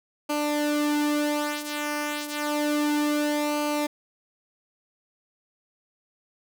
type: tone with flanger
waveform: sawtooth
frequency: 296.1 Hz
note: D4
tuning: 14 cents sharp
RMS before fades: -26 dBFS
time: 0.29-3.87 s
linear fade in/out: 10 ms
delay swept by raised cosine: 0.55 to 3.65 ms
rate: 0.3 Hz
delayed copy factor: -0.65
effects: none